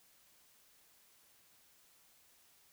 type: silence
effects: white hiss -67 dBFS RMS until 2.72 s